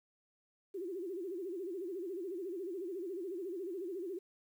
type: tone with vibrato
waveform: sine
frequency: 365.3 Hz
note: F#4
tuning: 22 cents flat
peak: -38 dBFS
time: 0.74-4.19 s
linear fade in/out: 10 ms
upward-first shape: sine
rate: 14 Hz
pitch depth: 160 cents each way
effects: 11-bit